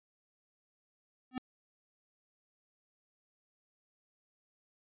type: tone with exponential growth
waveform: square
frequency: 255.1 Hz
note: C4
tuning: 44 cents flat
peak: -31 dBFS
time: 1.31-1.38 s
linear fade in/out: 2 ms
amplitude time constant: 15 ms
effects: resampled to 8000 Hz